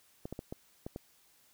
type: clicks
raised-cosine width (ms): 2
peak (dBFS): -26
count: 6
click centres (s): 0.255 / 0.326 / 0.391 / 0.525 / 0.865 / 0.961
effects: white hiss -66 dBFS RMS until 1.53 s